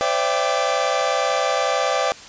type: tone cluster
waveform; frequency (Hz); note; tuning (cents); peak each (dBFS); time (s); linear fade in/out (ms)
45% pulse; 514 / 576 / 667 / 788 / 1178; C5 / D5 / E5 / G5 / D6; -31 / -34 / +20 / +9 / +5; -25; 0.01-2.12; 0
effects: white hiss -40 dBFS RMS until 2.28 s + resampled to 16000 Hz